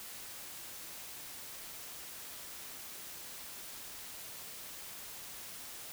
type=silence; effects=white hiss -47 dBFS RMS until 5.92 s